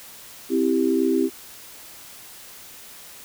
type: chord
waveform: sine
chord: C major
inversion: none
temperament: equal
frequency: 261.6 / 329.6 / 392 Hz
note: C4 / E4 / G4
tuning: 0 / 0 / 0 cents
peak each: -22 dBFS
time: 0.49-1.3 s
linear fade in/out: 50 ms
effects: white hiss -43 dBFS RMS until 3.24 s